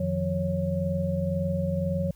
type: tone cluster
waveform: sine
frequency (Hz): 89.2 / 155.2 / 177.1 / 553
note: F2 / D#3 / F3 / C#5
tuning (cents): +37 / -4 / +24 / -4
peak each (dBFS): -31 / -32 / -28 / -30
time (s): 0-2.11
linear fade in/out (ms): 5
effects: added 50 Hz sine -53 dBFS peak until 2.15 s + white hiss -63 dBFS RMS until 2.15 s